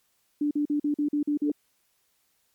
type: tone bursts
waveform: sine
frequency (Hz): 293.7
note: D4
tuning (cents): 0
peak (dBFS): -22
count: 8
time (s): 0.41-1.518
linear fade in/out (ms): 5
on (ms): 100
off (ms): 44
type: tone with exponential growth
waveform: sine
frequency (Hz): 438.3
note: A4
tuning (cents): -7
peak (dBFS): -25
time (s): 1.4-1.5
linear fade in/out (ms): 2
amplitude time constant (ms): 21
effects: white hiss -70 dBFS RMS until 2.54 s + MP3 96 kbps